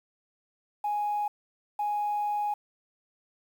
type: tone bursts at uneven times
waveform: sine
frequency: 830.6 Hz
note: G#5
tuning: in tune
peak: -25 dBFS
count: 2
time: 0.84-1.28 / 1.79-2.54 s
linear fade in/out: 5 ms
effects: tanh soft clip ceiling -23 dBFS + 9-bit